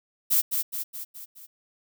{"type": "noise with echo", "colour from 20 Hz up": "violet", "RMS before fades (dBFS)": -21, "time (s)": [0.3, 0.42], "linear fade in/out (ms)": 20, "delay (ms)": 210, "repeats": 5, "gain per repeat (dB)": -5, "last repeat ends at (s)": 1.47, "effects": []}